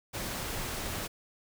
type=noise; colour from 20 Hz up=pink; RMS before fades=-36 dBFS; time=0.13-1.08 s; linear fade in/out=20 ms; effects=none